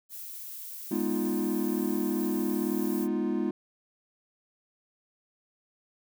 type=noise; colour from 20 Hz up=violet; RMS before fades=-41 dBFS; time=0.09-3.08 s; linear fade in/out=50 ms
type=chord; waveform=triangle; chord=F half-diminished seventh; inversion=first; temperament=equal; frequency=207.7 / 246.9 / 311.1 / 349.2 Hz; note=Ab3 / Cb4 / Eb4 / F4; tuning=0 / 0 / 0 / 0 cents; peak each=-30 dBFS; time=0.91-3.51 s; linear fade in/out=5 ms
effects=none